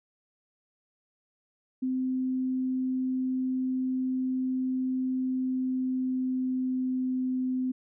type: tone with pitch glide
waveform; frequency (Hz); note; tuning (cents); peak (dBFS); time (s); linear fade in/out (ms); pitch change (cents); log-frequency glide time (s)
sine; 258.1 to 256.2; C4 to C4; -23 to -36; -26; 1.82-7.72; 10; -13; 5.21-7.38
effects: none